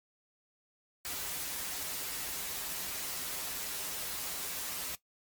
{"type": "noise with comb filter", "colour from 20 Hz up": "white", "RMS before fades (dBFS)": -38, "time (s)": [1.05, 4.95], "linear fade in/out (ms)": 0, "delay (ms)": 8.9, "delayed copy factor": -0.65, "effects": ["noise-tail reverb RT60 0.1 s tail -17 dB re dry", "MP3 96 kbps"]}